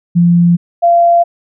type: tone pair in turn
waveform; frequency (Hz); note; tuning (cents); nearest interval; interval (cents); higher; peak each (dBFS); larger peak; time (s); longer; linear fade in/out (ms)
sine; 172.7 / 687; F3 / F5; -19 / -29; 2 octaves; 2390; second; -5; neither; 0.15-0.57 / 0.82-1.24; neither; 20
effects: none